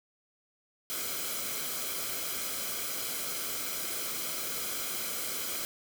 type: noise with comb filter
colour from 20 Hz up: white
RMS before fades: -35 dBFS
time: 0.9-5.65 s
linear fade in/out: 0 ms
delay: 1.1 ms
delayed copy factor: -0.6
effects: none